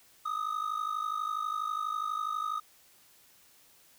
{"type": "ring-modulated tone", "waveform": "triangle", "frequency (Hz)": 1244.5, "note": "D#6", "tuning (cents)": 0, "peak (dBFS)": -26, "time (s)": [0.25, 2.6], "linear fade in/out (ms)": 10, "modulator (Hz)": 26.1, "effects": ["white hiss -61 dBFS RMS until 3.98 s"]}